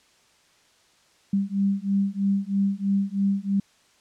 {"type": "beating tone pair", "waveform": "sine", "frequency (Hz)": [196.1, 199.2], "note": ["G3", "G3"], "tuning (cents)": [1, 28], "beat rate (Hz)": 3.1, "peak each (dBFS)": -24, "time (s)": [1.33, 3.6], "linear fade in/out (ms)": 5, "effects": ["white hiss -60 dBFS RMS until 4 s", "low-pass 7000 Hz 12 dB/octave"]}